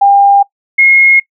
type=tone pair in turn; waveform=sine; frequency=800 / 2156 Hz; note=G5 / C#7; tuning=+35 / -49 cents; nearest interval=octave + perfect fourth; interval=1716 cents; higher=second; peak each=-3 dBFS; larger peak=neither; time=0.01-0.43 / 0.78-1.2 s; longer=neither; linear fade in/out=10 ms; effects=noise-tail reverb RT60 0.1 s tail -21 dB re dry